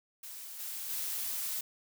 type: noise with level steps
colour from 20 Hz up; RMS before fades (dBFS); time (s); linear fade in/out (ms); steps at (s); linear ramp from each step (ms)
blue; -45 / -40 / -36; 0.23-1.61; 5; 0.59 / 0.89; 10
effects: none